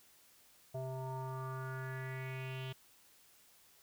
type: tone with low-pass filter sweep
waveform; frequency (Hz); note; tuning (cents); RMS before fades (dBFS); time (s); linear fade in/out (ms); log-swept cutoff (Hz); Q
square; 130.81; C3; 0; -42; 0.74-2.73; 10; 670 to 3200; 5.1
effects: white hiss -65 dBFS RMS until 3.82 s